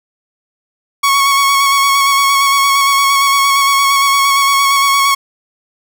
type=tone with vibrato; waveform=sawtooth; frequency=1108.7 Hz; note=C#6; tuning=in tune; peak=-5 dBFS; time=1.03-5.15 s; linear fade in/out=10 ms; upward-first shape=square; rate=8.7 Hz; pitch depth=18 cents each way; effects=none